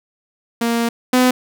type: tone pair in turn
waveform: sawtooth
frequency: 233.1 / 252.6 Hz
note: A#3 / B3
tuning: 0 / +39 cents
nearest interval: minor second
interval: 139 cents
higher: second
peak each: -12 / -7 dBFS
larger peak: second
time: 0.61-0.89 / 1.13-1.31 s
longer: first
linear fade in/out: 5 ms
effects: none